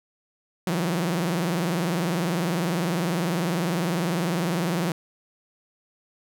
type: tone with vibrato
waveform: sawtooth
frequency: 172.5 Hz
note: F3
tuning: 21 cents flat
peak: -19 dBFS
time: 0.67-4.92 s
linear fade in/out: 2 ms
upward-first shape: triangle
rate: 20 Hz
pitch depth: 210 cents each way
effects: none